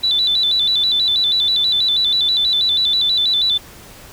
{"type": "tone with vibrato", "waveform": "sine", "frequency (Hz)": 3729, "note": "A#7", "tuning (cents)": 0, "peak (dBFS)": -13, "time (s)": [0.03, 3.58], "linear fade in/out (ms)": 10, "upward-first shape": "square", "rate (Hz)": 6.2, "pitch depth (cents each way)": 98, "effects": ["pink hiss -40 dBFS RMS until 4.12 s"]}